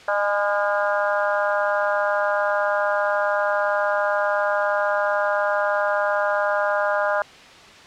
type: harmonic tone with a mistuned harmonic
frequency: 203 Hz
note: G#3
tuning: 39 cents flat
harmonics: 3 / 4 / 5 / 6 / 7 / 8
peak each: -22 / -27 / -28 / -29 / -26 / -29 dBFS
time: 0.08-7.22 s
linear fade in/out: 2 ms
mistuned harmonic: 4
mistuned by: +32 cents
effects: white hiss -44 dBFS RMS until 7.86 s + low-pass 4000 Hz 12 dB/octave